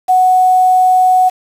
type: tone with quantisation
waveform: sine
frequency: 740 Hz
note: F#5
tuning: in tune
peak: -6 dBFS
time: 0.08-1.3 s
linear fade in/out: 20 ms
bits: 5
effects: resampled to 32000 Hz